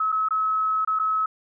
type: tone with dropouts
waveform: sine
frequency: 1288 Hz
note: E6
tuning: 41 cents flat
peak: -20 dBFS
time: 0-1.26 s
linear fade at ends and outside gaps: 5 ms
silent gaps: 0.12-0.124 / 0.287-0.307 / 0.849-0.874 / 0.99-0.996 s
effects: none